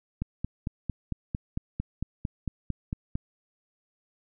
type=click train; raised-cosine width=5 ms; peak=-17 dBFS; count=14; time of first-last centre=0.22-3.155 s; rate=4.43 Hz; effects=none